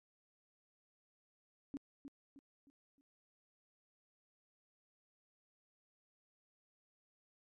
sine tone with echo, 278.8 Hz, C#4, 10 cents sharp, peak -39 dBFS, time 1.74-1.77 s, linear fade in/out 0 ms, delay 310 ms, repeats 4, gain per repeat -8 dB, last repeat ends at 3.01 s, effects MP3 48 kbps

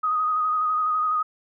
sine tone with vibrato, 1248 Hz, D#6, 5 cents sharp, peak -20 dBFS, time 0.03-1.23 s, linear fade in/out 10 ms, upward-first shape square, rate 12 Hz, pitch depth 22 cents each way, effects none

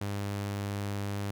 sawtooth tone, 100.9 Hz, G#2, 49 cents flat, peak -28 dBFS, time 0.01-1.31 s, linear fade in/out 5 ms, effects none

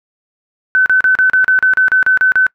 sine tone bursts, 1518 Hz, F#6, 44 cents sharp, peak -7 dBFS, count 12, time 0.75-2.466 s, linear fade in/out 0 ms, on 110 ms, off 36 ms, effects noise-tail reverb RT60 0.1 s tail -25 dB re dry

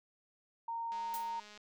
sine tone, 923 Hz, A#5, 17 cents flat, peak -36 dBFS, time 0.68-1.4 s, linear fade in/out 5 ms
click train, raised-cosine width 0.2 ms, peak -37 dBFS, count 138, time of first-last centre 0.92-1.576 s, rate 209 Hz
blue noise with exponential decay, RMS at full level -41 dBFS, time 1.14-1.32 s, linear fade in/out 0 ms, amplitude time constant 39 ms
effects none

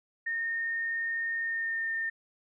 sine tone with pitch glide, 1834 to 1814 Hz, A#6 to A#6, -29 to -48 cents, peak -29 dBFS, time 0.26-2.1 s, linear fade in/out 10 ms, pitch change -19 cents, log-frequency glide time 1.39-1.9 s, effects none

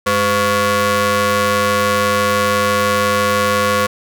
sawtooth ring-modulated tone, 302 Hz, D4, 48 cents sharp, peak -6 dBFS, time 0.06-3.87 s, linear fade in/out 10 ms, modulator 812 Hz, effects none

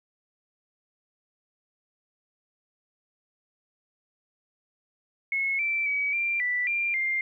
sine tone with pitch steps, 2182 / 2336 / 2274 / 2371 / 1973 / 2384 / 2106 Hz, C#7 / D7 / C#7 / D7 / B6 / D7 / C7, -28 / -10 / +44 / +16 / -2 / +25 / +11 cents, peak -24 dBFS, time 5.32-7.21 s, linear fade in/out 2 ms, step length 270 ms, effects 11-bit

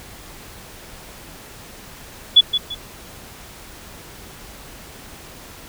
sine tone with echo, 3418 Hz, G#7, 49 cents sharp, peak -5 dBFS, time 2.36-2.41 s, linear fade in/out 10 ms, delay 170 ms, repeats 2, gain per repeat -10 dB, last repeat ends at 2.75 s, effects pink hiss -40 dBFS RMS until 5.68 s

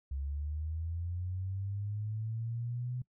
sine linear sweep, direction up, 67.2 to 126.1 Hz, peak -34 dBFS, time 0.11-3.02 s, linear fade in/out 5 ms, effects noise-tail reverb RT60 0.1 s tail -22 dB re dry

